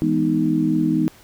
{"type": "chord", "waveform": "sine", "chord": "E major seventh", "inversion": "none", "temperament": "equal", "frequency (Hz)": [164.81, 207.7, 246.9, 311.1], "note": ["E3", "G#3", "B3", "D#4"], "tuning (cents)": [0, 0, 0, 0], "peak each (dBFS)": [-23, -25, -22, -19], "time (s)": [0.02, 1.08], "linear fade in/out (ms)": 0, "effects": ["pink hiss -49 dBFS RMS until 1.23 s"]}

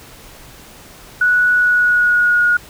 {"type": "tone with pitch glide", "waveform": "sine", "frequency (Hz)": [1471, 1441.6], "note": ["F#6", "F#6"], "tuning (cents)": [-11, -45], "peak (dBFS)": -10, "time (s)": [1.21, 2.57], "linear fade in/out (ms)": 5, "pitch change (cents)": -34, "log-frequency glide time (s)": [1.53, 2.46], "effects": ["pink hiss -40 dBFS RMS until 2.69 s"]}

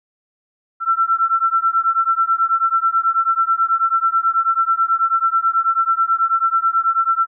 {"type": "beating tone pair", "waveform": "sine", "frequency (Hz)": [1340, 1349.2], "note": ["E6", "E6"], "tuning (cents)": [28, 40], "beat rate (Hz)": 9.2, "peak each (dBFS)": [-17, -17], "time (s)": [0.8, 7.27], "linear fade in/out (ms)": 50, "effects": []}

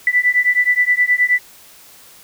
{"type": "beating tone pair", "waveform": "sine", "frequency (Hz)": [1975.5, 1985], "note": ["B6", "B6"], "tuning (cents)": [0, 8], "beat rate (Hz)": 9.5, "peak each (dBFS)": -15, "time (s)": [0.07, 1.39], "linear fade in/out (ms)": 2, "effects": ["white hiss -44 dBFS RMS until 2.23 s"]}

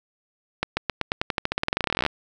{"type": "accelerating click train", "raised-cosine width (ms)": 0.3, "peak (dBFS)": -6, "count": 28, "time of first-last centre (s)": [0.63, 2.064], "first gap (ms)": 140, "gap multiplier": 0.91, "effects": []}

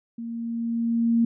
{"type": "tone with level ramp", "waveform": "sine", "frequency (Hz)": 231.7, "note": "A#3", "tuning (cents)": -10, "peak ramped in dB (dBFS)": [-31, -16], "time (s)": [0.18, 1.25], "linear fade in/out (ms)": 5, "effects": []}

